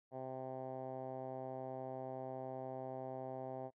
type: tone with low-pass filter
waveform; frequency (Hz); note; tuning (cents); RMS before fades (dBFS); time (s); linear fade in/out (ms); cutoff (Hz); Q
10% pulse; 130.6; C3; -3; -45; 0.11-3.71; 50; 740; 3.1
effects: noise-tail reverb RT60 0.1 s tail -26 dB re dry